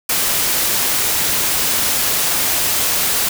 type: noise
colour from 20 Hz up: white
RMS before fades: -17 dBFS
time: 0.09-3.29 s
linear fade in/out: 5 ms
effects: none